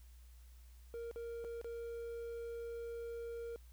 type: tone with dropouts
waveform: triangle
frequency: 466.2 Hz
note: A#4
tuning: in tune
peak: -40 dBFS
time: 0.94-3.56 s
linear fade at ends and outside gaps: 0 ms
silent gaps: 1.113-1.16 / 1.442-1.447 / 1.614-1.645 s
effects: added 60 Hz sine -55 dBFS peak until 3.72 s + white hiss -70 dBFS RMS until 3.72 s